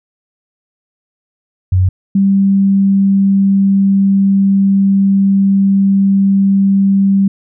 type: tone pair in turn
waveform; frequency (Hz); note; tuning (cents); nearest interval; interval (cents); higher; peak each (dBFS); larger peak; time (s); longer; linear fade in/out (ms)
sine; 92.5 / 196; F#2 / G3; 0 / 0; octave + minor second; 1300; second; -7; neither; 1.72-1.89 / 2.15-7.28; second; 5
effects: none